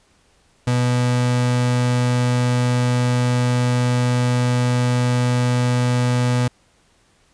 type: tone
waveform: 35% pulse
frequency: 123.47 Hz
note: B2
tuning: in tune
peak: -14 dBFS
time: 0.67-6.48 s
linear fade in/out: 5 ms
effects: pink hiss -58 dBFS RMS until 7.33 s + resampled to 22050 Hz